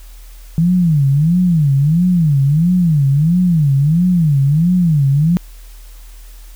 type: tone with vibrato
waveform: sine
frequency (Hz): 157.8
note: D#3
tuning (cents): +25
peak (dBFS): -9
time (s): 0.58-5.37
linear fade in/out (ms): 0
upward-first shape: sine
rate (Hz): 1.5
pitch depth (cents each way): 250
effects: added 40 Hz sine -33 dBFS peak until 6.55 s + white hiss -46 dBFS RMS until 6.55 s